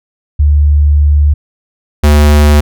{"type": "tone pair in turn", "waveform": ["sine", "square"], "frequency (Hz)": [73.42, 74.1], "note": ["D2", "D2"], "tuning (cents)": [0, 16], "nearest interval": "unison", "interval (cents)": 16, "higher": "second", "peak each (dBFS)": -4, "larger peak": "neither", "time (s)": [[0.39, 1.34], [2.03, 2.61]], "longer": "first", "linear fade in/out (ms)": 10, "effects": []}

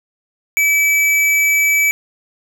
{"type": "tone", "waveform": "square", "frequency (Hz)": 2300, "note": "D7", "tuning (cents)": -37, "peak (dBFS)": -12, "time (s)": [0.57, 1.91], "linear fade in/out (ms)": 0, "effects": []}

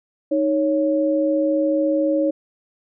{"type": "tone pair together", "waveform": "sine", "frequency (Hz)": [311.1, 554.9], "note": ["D#4", "C#5"], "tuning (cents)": [0, 2], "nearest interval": "minor seventh", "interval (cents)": 1002, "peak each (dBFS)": -19, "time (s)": [0.31, 2.31], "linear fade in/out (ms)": 10, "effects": []}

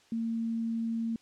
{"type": "tone", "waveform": "sine", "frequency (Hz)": 228, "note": "A#3", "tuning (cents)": -38, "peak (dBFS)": -29, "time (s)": [0.12, 1.16], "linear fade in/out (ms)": 2, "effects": ["white hiss -62 dBFS RMS until 1.21 s", "low-pass 6000 Hz 12 dB/octave"]}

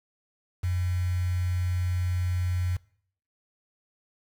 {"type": "tone with quantisation", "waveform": "sine", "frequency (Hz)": 90, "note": "F#2", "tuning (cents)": -47, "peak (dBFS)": -24, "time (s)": [0.63, 2.77], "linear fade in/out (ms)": 10, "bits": 7, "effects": ["noise-tail reverb RT60 0.6 s tail -22 dB re dry"]}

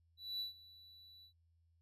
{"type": "tone with ADSR envelope", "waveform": "triangle", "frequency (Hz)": 3953, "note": "B7", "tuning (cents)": 1, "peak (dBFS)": -36, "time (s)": [0.17, 1.33], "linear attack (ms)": 230, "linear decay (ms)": 130, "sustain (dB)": -20, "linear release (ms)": 89, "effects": ["added 83 Hz sine -70 dBFS peak until 1.81 s", "resampled to 32000 Hz"]}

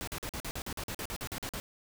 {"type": "noise bursts", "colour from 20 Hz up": "pink", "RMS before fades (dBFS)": -38, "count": 15, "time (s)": [0.01, 1.6], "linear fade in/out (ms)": 0, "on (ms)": 64, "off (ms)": 45, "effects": []}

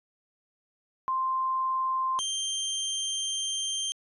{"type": "tone pair in turn", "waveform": ["sine", "25% pulse"], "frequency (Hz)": [1046.5, 3160], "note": ["C6", "G7"], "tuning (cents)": [0, 13], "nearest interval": "octave + perfect fifth", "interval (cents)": 1913, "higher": "second", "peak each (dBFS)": -25, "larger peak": "neither", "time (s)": [[1.08, 2.19], [2.19, 3.92]], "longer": "second", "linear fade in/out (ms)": 0, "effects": ["resampled to 32000 Hz"]}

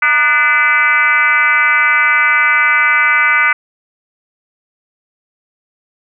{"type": "tone with frequency modulation", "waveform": "sine", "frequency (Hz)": 1760, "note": "A6", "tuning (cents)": 0, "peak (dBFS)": -8, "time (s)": [0.02, 3.53], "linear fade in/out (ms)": 5, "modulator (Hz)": 276, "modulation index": 2.1, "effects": []}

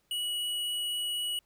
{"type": "tone", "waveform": "square", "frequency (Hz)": 2926, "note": "F#7", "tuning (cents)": -20, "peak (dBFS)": -31, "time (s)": [0.11, 1.39], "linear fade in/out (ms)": 2, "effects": ["pink hiss -72 dBFS RMS until 1.45 s"]}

